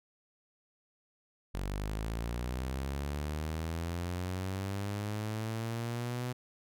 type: linear sweep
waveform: sawtooth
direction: up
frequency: 46.25 to 125 Hz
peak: -30 dBFS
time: 1.54-6.33 s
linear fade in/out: 10 ms
effects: none